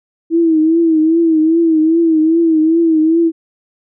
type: tone with vibrato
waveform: sine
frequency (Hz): 323.7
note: E4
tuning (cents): -31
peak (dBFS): -8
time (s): 0.3-3.32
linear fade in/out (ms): 50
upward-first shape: triangle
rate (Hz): 2.5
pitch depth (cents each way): 82
effects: none